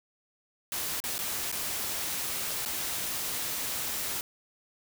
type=noise with dropouts; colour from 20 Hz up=white; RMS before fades=-33 dBFS; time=0.72-4.21 s; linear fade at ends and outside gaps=1 ms; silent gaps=1.002-1.039 / 1.181-1.189 / 1.516-1.525 / 2.652-2.659 s; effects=none